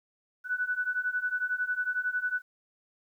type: beating tone pair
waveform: sine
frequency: 1481 / 1492 Hz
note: F#6 / F#6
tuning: +1 / +14 cents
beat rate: 11 Hz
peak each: -32 / -30 dBFS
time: 0.44-2.42 s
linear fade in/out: 50 ms
effects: 11-bit